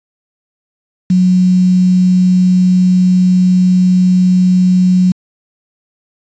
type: tone with quantisation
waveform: sine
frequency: 182.8 Hz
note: F#3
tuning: 21 cents flat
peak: -6 dBFS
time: 1.1-5.12 s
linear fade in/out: 5 ms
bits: 5
effects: resampled to 16000 Hz